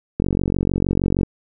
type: click train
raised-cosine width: 3 ms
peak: -6 dBFS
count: 49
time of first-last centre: 0.2-1.232 s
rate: 46.5 Hz
effects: none